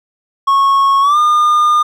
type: tone with pitch glide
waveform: triangle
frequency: 1099 to 1212.4 Hz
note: C#6 to D#6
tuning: -15 to -45 cents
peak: -6 dBFS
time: 0.47-1.83 s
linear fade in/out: 10 ms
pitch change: +170 cents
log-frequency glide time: 1.01-1.18 s
effects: none